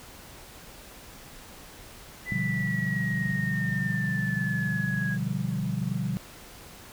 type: exponential sweep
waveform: sine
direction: down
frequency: 2000 to 1648 Hz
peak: -30 dBFS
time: 2.25-5.18 s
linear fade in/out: 50 ms
type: chord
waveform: sine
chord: G dominant seventh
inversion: first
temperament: equal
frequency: 123.47 / 146.83 / 174.61 / 196 Hz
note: B2 / D3 / F3 / G3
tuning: 0 / 0 / 0 / 0 cents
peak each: -32 dBFS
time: 2.32-6.17 s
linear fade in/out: 0 ms
effects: pink hiss -47 dBFS RMS until 6.92 s

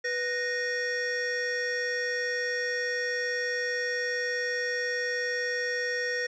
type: tone pair together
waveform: square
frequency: 492.4 / 1859 Hz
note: B4 / A#6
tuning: -5 / -5 cents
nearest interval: octave + major seventh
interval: 2300 cents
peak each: -33 / -30 dBFS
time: 0.04-6.27 s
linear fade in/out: 10 ms
effects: resampled to 16000 Hz + 10-bit

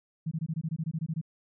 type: tone bursts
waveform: sine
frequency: 160.5 Hz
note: E3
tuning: 46 cents flat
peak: -28 dBFS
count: 13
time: 0.26-1.214 s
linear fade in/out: 10 ms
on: 54 ms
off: 21 ms
effects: none

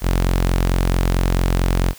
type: tone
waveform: sawtooth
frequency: 44.5 Hz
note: F1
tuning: 33 cents sharp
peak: -11 dBFS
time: 0.01-1.94 s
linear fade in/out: 50 ms
effects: white hiss -43 dBFS RMS until 1.98 s

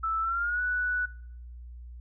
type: tone with pitch glide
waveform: sine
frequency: 1318.5 to 1480 Hz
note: E6 to F#6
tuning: 0 to 0 cents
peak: -26 dBFS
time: 0.03-1.06 s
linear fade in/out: 10 ms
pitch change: +200 cents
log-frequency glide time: 0.21-0.61 s
effects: noise-tail reverb RT60 0.7 s tail -22 dB re dry + added 60 Hz sine -41 dBFS peak until 2 s

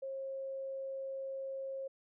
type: tone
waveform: sine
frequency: 538 Hz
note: C5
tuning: 48 cents sharp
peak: -38 dBFS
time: 0.02-1.88 s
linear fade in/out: 10 ms
effects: none

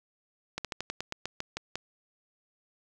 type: slowing click train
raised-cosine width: 0.2 ms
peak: -16 dBFS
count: 11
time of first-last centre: 0.58-1.756 s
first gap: 67 ms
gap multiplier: 1.12
effects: none

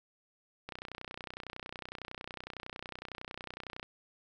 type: click train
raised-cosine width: 0.3 ms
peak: -25 dBFS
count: 98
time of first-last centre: 0.69-3.829 s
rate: 30.9 Hz
effects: none

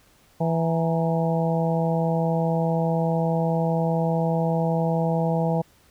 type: harmonic tone with a mistuned harmonic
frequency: 164.81 Hz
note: E3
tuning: in tune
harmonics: 1 / 2 / 3 / 4 / 5 / 6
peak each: -22 / -34 / -27 / -28 / -30 / -37 dBFS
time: 0.4-5.62 s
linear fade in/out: 10 ms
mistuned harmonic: 6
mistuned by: -97 cents
effects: pink hiss -58 dBFS RMS until 5.9 s

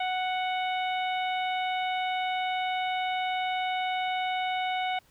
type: harmonic tone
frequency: 740 Hz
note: F#5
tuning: in tune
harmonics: 1 / 2 / 3 / 4 / 5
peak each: -28 / -39 / -35 / -39 / -41 dBFS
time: 0-4.99 s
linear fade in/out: 5 ms
effects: pink hiss -63 dBFS RMS until 5.1 s

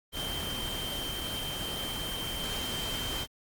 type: tone in noise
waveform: sine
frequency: 3133 Hz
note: G7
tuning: 2 cents flat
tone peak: -35 dBFS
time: 0.12-3.27 s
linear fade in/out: 50 ms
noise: pink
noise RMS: -36 dBFS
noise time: 0.12-3.27 s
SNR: -2 dB
effects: Opus 24 kbps

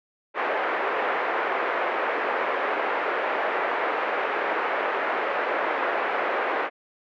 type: band-pass noise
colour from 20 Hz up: pink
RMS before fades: -26 dBFS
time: 0.34-6.7 s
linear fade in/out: 50 ms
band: 420 to 2100 Hz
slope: 24 dB/octave
effects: none

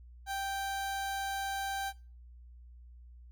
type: tone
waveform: 30% pulse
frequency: 784 Hz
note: G5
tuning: in tune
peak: -31 dBFS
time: 0.26-1.93 s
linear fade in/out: 50 ms
effects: noise-tail reverb RT60 0.3 s tail -17 dB re dry + added 60 Hz sine -50 dBFS peak until 3.31 s

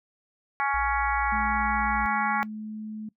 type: harmonic tone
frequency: 278.7 Hz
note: C#4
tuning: 9 cents sharp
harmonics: 3 / 4 / 5 / 6 / 7 / 8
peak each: -27 / -29 / -31 / -33 / -34 / -35 dBFS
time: 0.6-2.43 s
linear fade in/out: 0 ms
type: tone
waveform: sine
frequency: 58.9 Hz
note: A#1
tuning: 19 cents sharp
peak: -33 dBFS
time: 0.74-2.06 s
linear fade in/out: 0 ms
type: tone with pitch glide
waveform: sine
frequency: 214 to 215.5 Hz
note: A3 to A3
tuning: -48 to -36 cents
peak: -33 dBFS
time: 1.32-3.09 s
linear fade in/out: 5 ms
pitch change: +12 cents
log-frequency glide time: 2.15-2.8 s
effects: noise-tail reverb RT60 0.1 s tail -20 dB re dry

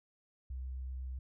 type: tone with vibrato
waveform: sine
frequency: 64.4 Hz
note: C2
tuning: 27 cents flat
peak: -38 dBFS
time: 0.5-1.19 s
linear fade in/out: 5 ms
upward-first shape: sine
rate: 7.9 Hz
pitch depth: 9 cents each way
effects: none

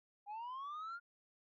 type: linear sweep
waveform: sine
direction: up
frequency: 800 to 1427 Hz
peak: -40 dBFS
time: 0.26-1 s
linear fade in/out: 50 ms
effects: tanh soft clip ceiling -42 dBFS

